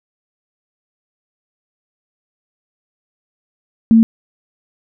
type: tone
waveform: sine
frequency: 225.9 Hz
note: A3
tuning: 46 cents sharp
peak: -5 dBFS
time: 3.91-4.03 s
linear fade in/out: 0 ms
effects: none